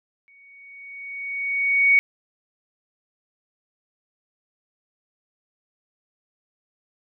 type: tone with exponential growth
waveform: sine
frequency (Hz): 2235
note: C#7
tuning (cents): +14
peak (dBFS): -11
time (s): 0.28-1.99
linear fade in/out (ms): 0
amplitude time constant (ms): 370
effects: none